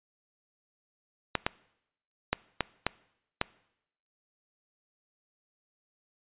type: clicks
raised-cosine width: 0.3 ms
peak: -9 dBFS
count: 6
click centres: 1.353 / 1.465 / 2.33 / 2.607 / 2.866 / 3.414 s
effects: noise-tail reverb RT60 0.8 s tail -22 dB re dry + resampled to 8000 Hz